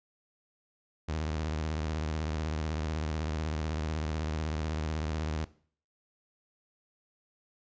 sawtooth tone with vibrato, 77.78 Hz, D#2, in tune, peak -27 dBFS, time 1.08-5.45 s, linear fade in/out 10 ms, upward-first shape triangle, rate 16 Hz, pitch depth 130 cents each way, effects noise-tail reverb RT60 0.5 s tail -19 dB re dry + resampled to 16000 Hz

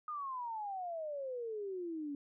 sine exponential sweep, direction down, 1244.5 to 279.2 Hz, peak -38 dBFS, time 0.08-2.15 s, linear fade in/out 2 ms, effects none

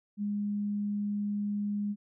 sine tone, 205.5 Hz, G#3, 18 cents flat, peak -29 dBFS, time 0.17-1.96 s, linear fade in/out 50 ms, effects none

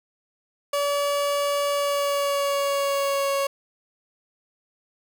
30% pulse tone with pitch glide, 572 to 554.4 Hz, D5 to C#5, -46 to 0 cents, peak -19 dBFS, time 0.73-3.47 s, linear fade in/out 5 ms, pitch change -54 cents, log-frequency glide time 1.72-3.31 s, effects 8-bit

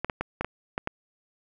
clicks, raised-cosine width 0.5 ms, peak -13 dBFS, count 7, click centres 0.046 / 0.098 / 0.21 / 0.41 / 0.446 / 0.779 / 0.874 s, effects none

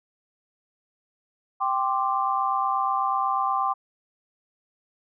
sine chord, G suspended fourth, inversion none, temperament equal, 784 / 1046.5 / 1174.7 Hz, G5 / C6 / D6, 0 / 0 / 0 cents, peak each -26 dBFS, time 1.6-3.74 s, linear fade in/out 20 ms, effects none

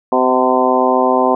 harmonic tone with a mistuned harmonic, 128.4 Hz, C3, 32 cents flat, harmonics 2 / 3 / 4 / 5 / 6 / 7 / 8, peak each -18 / -18 / -18 / -18 / -18 / -18 / -18 dBFS, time 0.12-1.35 s, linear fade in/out 2 ms, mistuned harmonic 6, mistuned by -30 cents, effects none

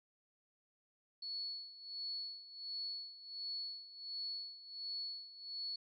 sine tone with tremolo, 4402 Hz, C#8, 13 cents flat, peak -39 dBFS, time 1.22-5.76 s, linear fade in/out 5 ms, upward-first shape sine, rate 1.4 Hz, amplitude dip 80%, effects none

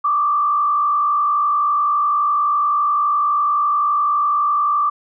sine tone with frequency modulation, 1174.7 Hz, D6, in tune, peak -14 dBFS, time 0.04-4.9 s, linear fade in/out 10 ms, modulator 51.8 Hz, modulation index 0.71, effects none

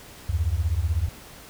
sine beating tone pair, 73.42 / 89.42 Hz, D2 / F2, 0 / +41 cents, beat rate 16 Hz, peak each -24 dBFS, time 0.29-1.09 s, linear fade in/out 5 ms, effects pink hiss -45 dBFS RMS until 1.49 s

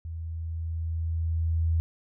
sine tone with level ramp, 81.9 Hz, E2, 11 cents flat, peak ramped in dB -33 to -21 dBFS, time 0.05-1.8 s, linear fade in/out 0 ms, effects none

